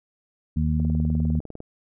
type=harmonic tone; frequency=77.3 Hz; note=D#2; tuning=11 cents flat; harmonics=1 / 2 / 3; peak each=-23 / -24 / -26 dBFS; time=0.56-1.4 s; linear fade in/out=10 ms
type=click train; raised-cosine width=2 ms; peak=-24 dBFS; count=17; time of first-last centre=0.8-1.604 s; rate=19.9 Hz
effects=none